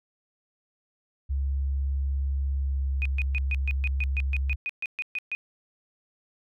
sine tone with pitch glide, 68.5 to 67.71 Hz, C#2 to C#2, -20 to -40 cents, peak -24 dBFS, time 1.29-4.56 s, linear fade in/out 20 ms, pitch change -20 cents, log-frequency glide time 2.56-2.85 s
sine tone bursts, 2489 Hz, D#7, in tune, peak -27 dBFS, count 15, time 3.02-5.35 s, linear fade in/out 0 ms, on 34 ms, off 130 ms
effects none

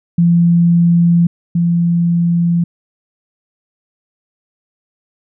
sine tone pair in turn, 171 / 171 Hz, F3 / F3, -36 / -36 cents, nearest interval unison, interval 0 cents, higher neither, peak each -7 / -10 dBFS, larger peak first, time 0.18-1.27 / 1.55-2.64 s, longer neither, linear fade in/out 5 ms, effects none

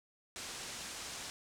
white low-pass noise, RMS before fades -45 dBFS, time 0.36-1.3 s, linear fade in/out 0 ms, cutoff 8300 Hz, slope 24 dB/octave, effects none

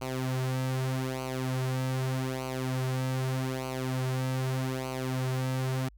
sawtooth tone with flanger, 130 Hz, C3, 11 cents flat, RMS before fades -31 dBFS, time 0.01-5.89 s, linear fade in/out 10 ms, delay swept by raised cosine 0.56 to 4.96 ms, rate 0.82 Hz, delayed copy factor -0.7, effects added 50 Hz sine -52 dBFS peak until 5.97 s

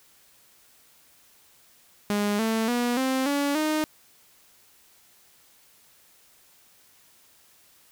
sawtooth tone with pitch steps, 205.8 / 223.1 / 241.9 / 262.3 / 284.4 / 308.4 Hz, G#3 / A3 / B3 / C4 / C#4 / D#4, -16 / +24 / -36 / +4 / +45 / -15 cents, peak -19 dBFS, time 2.1-3.84 s, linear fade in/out 0 ms, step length 290 ms, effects white hiss -58 dBFS RMS until 7.91 s

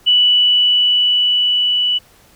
sine tone with level ramp, 2960 Hz, F#7, in tune, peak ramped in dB -8 to -13 dBFS, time 0.06-1.99 s, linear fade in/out 20 ms, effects pink hiss -49 dBFS RMS until 2.35 s

